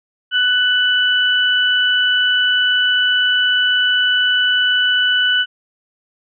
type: tone pair together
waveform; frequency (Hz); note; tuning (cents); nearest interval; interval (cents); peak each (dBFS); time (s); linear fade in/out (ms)
sine; 1492.5 / 2978; F#6 / F#7; +15 / +11; octave; 1196; -15; 0.31-5.46; 50
effects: none